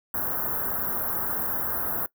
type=band-stop noise; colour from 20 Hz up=white; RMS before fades=-28 dBFS; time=0.14-2.06 s; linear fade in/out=2 ms; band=1600 to 12000 Hz; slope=48 dB/octave; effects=noise-tail reverb RT60 0.1 s tail -21 dB re dry